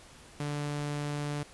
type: tone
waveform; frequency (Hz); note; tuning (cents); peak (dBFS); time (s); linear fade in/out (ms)
sawtooth; 146.3; D3; -6; -28; 0.4-1.43; 2
effects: pink hiss -53 dBFS RMS until 1.53 s + resampled to 24000 Hz